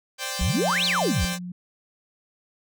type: chord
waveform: 5% pulse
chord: C suspended second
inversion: none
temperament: equal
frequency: 523.3 / 587.3 / 784 Hz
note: C5 / D5 / G5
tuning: 0 / 0 / 0 cents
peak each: -21 / -22 / -20 dBFS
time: 0.18-1.39 s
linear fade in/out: 50 ms
type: tone with tremolo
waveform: sine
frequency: 178.6 Hz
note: F3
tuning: 39 cents sharp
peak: -27 dBFS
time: 0.39-1.52 s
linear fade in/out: 5 ms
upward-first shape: square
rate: 1.6 Hz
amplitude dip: 40%
type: exponential two-way sweep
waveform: sine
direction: up then down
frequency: 53.5 to 4435 to 53.5 Hz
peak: -21 dBFS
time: 0.41-1.25 s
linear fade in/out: 0 ms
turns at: 0.85 s
effects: none

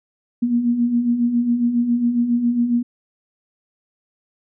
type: beating tone pair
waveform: sine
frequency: 233.1 / 240.4 Hz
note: A#3 / B3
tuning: 0 / -46 cents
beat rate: 7.3 Hz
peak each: -24 / -16 dBFS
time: 0.42-2.83 s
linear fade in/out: 10 ms
effects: none

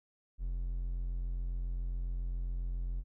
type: tone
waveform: triangle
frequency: 43.65 Hz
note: F1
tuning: in tune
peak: -31 dBFS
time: 0.38-3.04 s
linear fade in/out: 50 ms
effects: none

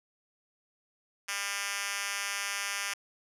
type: tone with high-pass filter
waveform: 5% pulse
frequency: 200 Hz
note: G3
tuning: 35 cents sharp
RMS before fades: -34 dBFS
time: 1.28-2.94 s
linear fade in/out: 10 ms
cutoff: 1900 Hz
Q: 0.56
effects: low-pass 11000 Hz 12 dB/octave

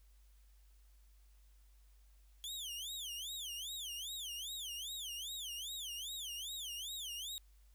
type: tone with vibrato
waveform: sawtooth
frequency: 3270 Hz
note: G#7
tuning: 28 cents flat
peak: -39 dBFS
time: 2.44-7.38 s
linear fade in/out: 0 ms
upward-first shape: sine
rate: 2.5 Hz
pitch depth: 270 cents each way
effects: added 50 Hz sine -61 dBFS peak until 7.74 s + white hiss -75 dBFS RMS until 7.74 s

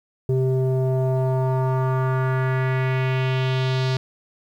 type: tone with low-pass filter sweep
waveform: square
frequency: 130.3 Hz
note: C3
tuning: 7 cents flat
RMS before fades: -21 dBFS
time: 0.29-3.97 s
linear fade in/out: 2 ms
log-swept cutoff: 390 to 4500 Hz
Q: 2.3
effects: 9-bit

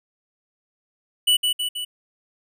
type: tone with echo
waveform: square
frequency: 2960 Hz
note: F#7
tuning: in tune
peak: -15 dBFS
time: 1.27-1.37 s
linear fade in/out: 10 ms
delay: 160 ms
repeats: 3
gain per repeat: -4 dB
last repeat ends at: 1.85 s
effects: none

